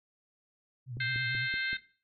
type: tone with vibrato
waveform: sine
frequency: 123.47 Hz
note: B2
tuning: in tune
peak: -37 dBFS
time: 0.86-1.49 s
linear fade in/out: 50 ms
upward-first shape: sine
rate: 9.1 Hz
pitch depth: 100 cents each way
type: click train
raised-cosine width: 3 ms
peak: -32 dBFS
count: 5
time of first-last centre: 0.97-1.73 s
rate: 5.26 Hz
type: harmonic tone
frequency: 523.3 Hz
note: C5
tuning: in tune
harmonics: 3 / 4 / 5 / 6 / 7 / 8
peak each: -33 / -34 / -43 / -46 / -42 / -41 dBFS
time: 1-1.77 s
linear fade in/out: 5 ms
effects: noise-tail reverb RT60 0.4 s tail -19 dB re dry + AAC 32 kbps